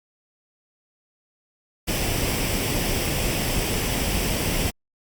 pink noise with comb filter, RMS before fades -24 dBFS, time 1.87-4.71 s, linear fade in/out 20 ms, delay 0.37 ms, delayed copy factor +0.5, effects Opus 48 kbps

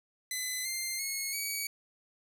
10% pulse tone with pitch steps, 2018 / 2096 / 2178 / 2263 Hz, B6 / C7 / C#7 / C#7, +37 / +2 / -31 / +35 cents, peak -24 dBFS, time 0.31-1.67 s, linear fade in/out 2 ms, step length 340 ms, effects none

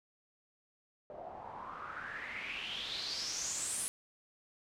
white noise with low-pass filter sweep, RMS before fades -41 dBFS, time 1.1-3.88 s, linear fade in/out 0 ms, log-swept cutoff 600 to 10000 Hz, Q 6.1, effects none

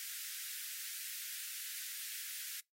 white high-pass noise, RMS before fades -44 dBFS, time 0-2.6 s, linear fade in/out 0 ms, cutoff 1500 Hz, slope 48 dB/octave, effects noise-tail reverb RT60 0.2 s tail -26 dB re dry + AAC 48 kbps

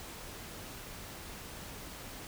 silence, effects pink hiss -46 dBFS RMS until 2.27 s

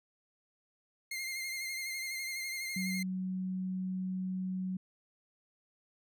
sawtooth tone with vibrato, 2112 Hz, C7, 16 cents sharp, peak -33 dBFS, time 1.11-3.03 s, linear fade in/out 5 ms, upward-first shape sine, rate 12 Hz, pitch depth 36 cents each way
sine tone, 186.1 Hz, F#3, 10 cents sharp, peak -33 dBFS, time 2.76-4.77 s, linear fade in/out 5 ms
effects none

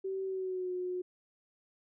sine tone with pitch glide, 383.6 to 362.9 Hz, G4 to F#4, -37 to -34 cents, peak -33 dBFS, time 0.04-1.02 s, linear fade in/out 10 ms, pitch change -97 cents, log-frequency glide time 0.24-0.72 s, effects none

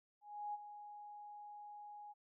sine tone with ADSR envelope, 830 Hz, G#5, 1 cent flat, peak -39 dBFS, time 0.21-2.14 s, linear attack 330 ms, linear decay 28 ms, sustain -11 dB, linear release 29 ms, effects none

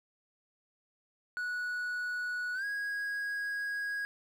triangle tone with pitch glide, 1469 to 1648.9 Hz, F#6 to G#6, -13 to -13 cents, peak -31 dBFS, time 1.37-4.05 s, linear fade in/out 0 ms, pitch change +200 cents, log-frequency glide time 2.54-2.65 s, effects 10-bit

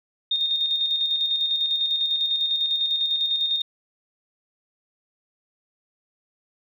sine tone with tremolo, 3673 Hz, A#7, 26 cents flat, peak -19 dBFS, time 0.31-3.62 s, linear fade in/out 5 ms, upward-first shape square, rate 10 Hz, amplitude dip 40%, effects none

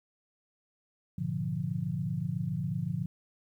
sine chord, G# diminished seventh, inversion none, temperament equal with one note detuned, 103.83 / 120.79 / 146.83 / 174.61 Hz, G#2 / B2 / D3 / F3, 0 / -38 / 0 / 0 cents, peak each -39 / -37 / -34 / -34 dBFS, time 1.18-3.06 s, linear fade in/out 5 ms, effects 11-bit

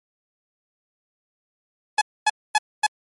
sawtooth tone bursts, 850 Hz, G#5, 40 cents sharp, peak -11 dBFS, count 4, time 1.98-2.866 s, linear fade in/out 5 ms, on 34 ms, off 250 ms, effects MP3 48 kbps

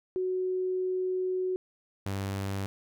sine / sawtooth tone pair in turn, 370 / 98 Hz, F#4 / G2, 0 / 0 cents, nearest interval octave + major seventh, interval 2300 cents, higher first, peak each -27 dBFS, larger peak neither, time 0.16-1.56 / 2.06-2.66 s, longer first, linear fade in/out 0 ms, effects none

